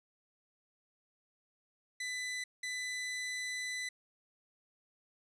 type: tone bursts at uneven times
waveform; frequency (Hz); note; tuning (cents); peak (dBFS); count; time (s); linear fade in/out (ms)
sawtooth; 1999; B6; +20; -33; 2; 2-2.44 / 2.63-3.89; 5
effects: resampled to 22050 Hz